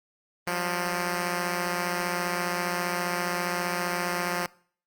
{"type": "beating tone pair", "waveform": "5% pulse", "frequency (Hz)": [176.3, 191.3], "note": ["F3", "G3"], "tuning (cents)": [17, -42], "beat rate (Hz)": 15, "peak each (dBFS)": [-16, -24], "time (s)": [0.47, 4.46], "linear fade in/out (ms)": 2, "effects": ["noise-tail reverb RT60 0.5 s tail -22 dB re dry", "Opus 32 kbps"]}